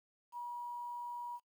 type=tone with quantisation; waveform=sine; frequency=962 Hz; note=B5; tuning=46 cents flat; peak=-40 dBFS; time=0.32-1.4 s; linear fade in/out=50 ms; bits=11; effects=noise-tail reverb RT60 0.1 s tail -22 dB re dry